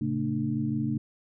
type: tone cluster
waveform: sine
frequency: 111.8 / 136.9 / 224.3 / 297.4 Hz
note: A2 / C#3 / A3 / D4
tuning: +28 / -21 / +34 / +22 cents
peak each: -36 / -31 / -29 / -32 dBFS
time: 0.01-0.98 s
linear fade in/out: 5 ms
effects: none